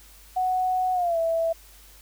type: tone with pitch glide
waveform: sine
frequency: 740 to 659.3 Hz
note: F#5 to E5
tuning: 0 to 0 cents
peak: -21 dBFS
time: 0.36-1.53 s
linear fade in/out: 10 ms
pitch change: -200 cents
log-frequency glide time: 0.93-1.18 s
effects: added 50 Hz sine -51 dBFS peak until 2.01 s + white hiss -52 dBFS RMS until 2.01 s